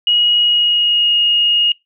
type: tone with pitch glide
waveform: sine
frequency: 2896 to 2863 Hz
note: F#7 to F7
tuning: -38 to +42 cents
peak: -10 dBFS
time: 0.07-1.72 s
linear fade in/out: 2 ms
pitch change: -20 cents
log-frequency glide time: 0.41-1.17 s
effects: noise-tail reverb RT60 0.2 s tail -22 dB re dry